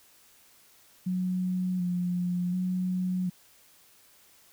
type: tone with vibrato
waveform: sine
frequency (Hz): 180.6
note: F#3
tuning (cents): -42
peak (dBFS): -26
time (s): 1.06-3.3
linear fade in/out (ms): 10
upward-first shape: square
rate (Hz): 0.68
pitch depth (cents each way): 25
effects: white hiss -59 dBFS RMS until 4.52 s

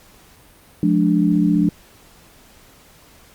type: chord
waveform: sine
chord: D diminished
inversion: first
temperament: just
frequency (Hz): 176.2 / 211.4 / 293.7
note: F3 / Ab3 / D4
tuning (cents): +16 / +31 / 0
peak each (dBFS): -17 / -19 / -17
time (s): 0.83-1.69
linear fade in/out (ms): 2
effects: pink hiss -49 dBFS RMS until 3.34 s + Opus 48 kbps

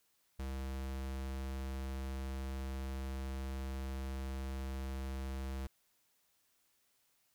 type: tone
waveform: square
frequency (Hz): 66.5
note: C2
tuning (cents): +29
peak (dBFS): -39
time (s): 0.39-5.67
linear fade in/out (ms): 5
effects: white hiss -75 dBFS RMS until 7.34 s

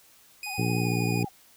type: tone with pitch glide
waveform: sawtooth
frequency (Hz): 2489 to 2463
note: D#7 to D#7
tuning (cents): 0 to -18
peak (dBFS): -30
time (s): 0.43-1.23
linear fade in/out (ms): 2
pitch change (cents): -18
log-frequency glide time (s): 0.81-0.88
type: tone with vibrato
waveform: sine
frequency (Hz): 795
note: G5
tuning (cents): +24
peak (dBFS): -37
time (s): 0.46-1.29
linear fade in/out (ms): 10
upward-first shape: sine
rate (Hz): 13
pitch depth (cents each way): 99
type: harmonic tone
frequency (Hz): 58.8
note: A#1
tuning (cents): +16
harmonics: 2 / 3 / 4 / 5 / 6 / 7 / 8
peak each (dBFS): -27 / -29 / -36 / -33 / -37 / -35 / -42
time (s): 0.58-1.25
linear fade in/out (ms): 5
effects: white hiss -57 dBFS RMS until 1.56 s

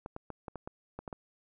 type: clicks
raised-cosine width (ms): 1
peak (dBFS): -26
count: 9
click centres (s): 0.061 / 0.164 / 0.303 / 0.482 / 0.557 / 0.675 / 0.99 / 1.078 / 1.128
effects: none

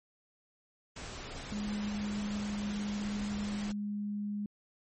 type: noise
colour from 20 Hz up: pink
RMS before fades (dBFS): -43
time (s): 0.96-3.72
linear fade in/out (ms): 5
type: tone with pitch glide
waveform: sine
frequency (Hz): 207.7 to 206.1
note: G#3 to G#3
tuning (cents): 0 to -13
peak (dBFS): -33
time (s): 1.52-4.46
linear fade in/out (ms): 2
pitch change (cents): -13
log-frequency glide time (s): 1.77-2.63
effects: MP3 32 kbps

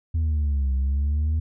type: exponential two-way sweep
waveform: sine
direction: down then up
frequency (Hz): 82.41 to 65.41 to 79.9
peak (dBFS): -17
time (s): 0.14-1.4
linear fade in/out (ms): 10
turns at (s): 0.74
effects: tanh soft clip ceiling -19 dBFS

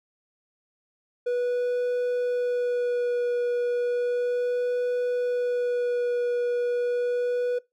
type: tone with vibrato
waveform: triangle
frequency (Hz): 488.2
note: B4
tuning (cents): -20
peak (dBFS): -21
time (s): 1.26-7.59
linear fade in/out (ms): 10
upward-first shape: sine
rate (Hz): 0.34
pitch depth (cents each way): 13
effects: noise-tail reverb RT60 0.2 s tail -21 dB re dry

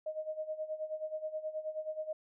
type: tone with tremolo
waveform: sine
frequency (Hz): 622.3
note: D#5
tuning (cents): 0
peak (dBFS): -33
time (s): 0.06-2.13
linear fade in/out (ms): 5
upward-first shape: sine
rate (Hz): 9.4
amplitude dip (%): 80
effects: none

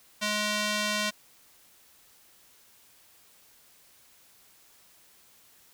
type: tone with band-pass filter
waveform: square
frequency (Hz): 210.1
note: G#3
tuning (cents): +20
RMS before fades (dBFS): -29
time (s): 0.21-1.11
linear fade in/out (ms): 20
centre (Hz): 3900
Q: 0.65
effects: white hiss -59 dBFS RMS until 5.73 s

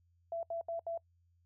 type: tone bursts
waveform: sine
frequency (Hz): 670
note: E5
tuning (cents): +28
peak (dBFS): -35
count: 4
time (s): 0.32-0.976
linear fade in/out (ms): 2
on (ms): 110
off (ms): 72
effects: noise-tail reverb RT60 0.1 s tail -26 dB re dry + added 86 Hz sine -68 dBFS peak until 1.45 s

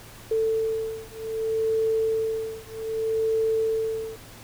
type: beating tone pair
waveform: sine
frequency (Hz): 443.9 / 444.54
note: A4 / A4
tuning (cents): +15 / +18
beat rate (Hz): 0.64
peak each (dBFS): -26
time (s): 0.31-4.16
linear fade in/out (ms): 5
effects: added 110 Hz sine -50 dBFS peak until 4.43 s + pink hiss -46 dBFS RMS until 4.43 s

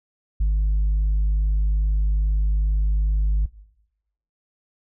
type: tone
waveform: sine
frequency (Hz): 51.2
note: G#1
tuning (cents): -24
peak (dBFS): -14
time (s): 0.4-3.46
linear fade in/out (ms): 10
effects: noise-tail reverb RT60 0.9 s tail -21 dB re dry + tanh soft clip ceiling -16 dBFS

